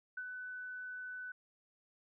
sine tone with ADSR envelope, 1499 Hz, F#6, 22 cents sharp, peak -38 dBFS, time 0.17-1.32 s, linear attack 6 ms, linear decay 56 ms, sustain -4 dB, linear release 5 ms, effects none

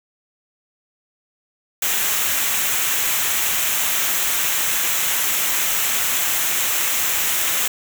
white noise with comb filter, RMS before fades -20 dBFS, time 1.82-7.68 s, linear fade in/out 5 ms, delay 0.21 ms, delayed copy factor -0.55, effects none

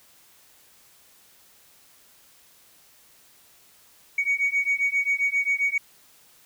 sine beating tone pair, 2239 / 2246.5 Hz, C#7 / C#7, +17 / +23 cents, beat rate 7.5 Hz, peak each -23 dBFS, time 4.18-5.78 s, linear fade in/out 5 ms, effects tanh soft clip ceiling -16 dBFS + white hiss -56 dBFS RMS until 6.45 s

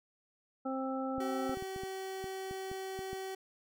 harmonic tone, 264.3 Hz, C4, 18 cents sharp, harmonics 1 / 2 / 3 / 5, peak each -36 / -39 / -41 / -43 dBFS, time 0.65-1.55 s, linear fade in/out 10 ms
clicks, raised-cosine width 3 ms, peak -32 dBFS, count 11, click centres 1.182 / 1.495 / 1.572 / 1.624 / 1.762 / 1.835 / 2.242 / 2.511 / 2.715 / 2.991 / 3.131 s
30% pulse tone, 381.8 Hz, G4, 46 cents flat, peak -36 dBFS, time 1.2-3.35 s, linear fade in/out 5 ms
effects none

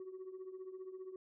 sine tone with tremolo, 374.8 Hz, F#4, 22 cents sharp, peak -40 dBFS, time 0-1.16 s, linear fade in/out 2 ms, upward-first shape triangle, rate 15 Hz, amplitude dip 80%, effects tanh soft clip ceiling -42 dBFS

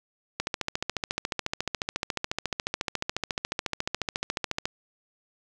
click train, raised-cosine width 0.2 ms, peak -10 dBFS, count 61, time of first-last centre 0.4-4.655 s, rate 14.1 Hz, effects none

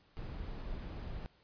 brown noise, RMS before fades -42 dBFS, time 0.17-1.26 s, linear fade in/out 0 ms, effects pink hiss -68 dBFS RMS until 1.43 s + resampled to 11025 Hz

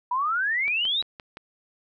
sine exponential sweep, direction up, 958 to 3951 Hz, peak -22 dBFS, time 0.11-1.02 s, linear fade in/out 5 ms
click train, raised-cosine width 0.3 ms, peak -23 dBFS, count 5, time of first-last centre 0.68-1.371 s, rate 5.79 Hz
effects none

